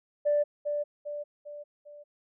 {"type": "tone with echo", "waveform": "sine", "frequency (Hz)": 587.3, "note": "D5", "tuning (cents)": 0, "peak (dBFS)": -21, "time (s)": [0.25, 0.44], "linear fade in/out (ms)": 20, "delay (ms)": 400, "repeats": 4, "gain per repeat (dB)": -6, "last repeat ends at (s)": 2.04, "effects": ["tanh soft clip ceiling -17 dBFS"]}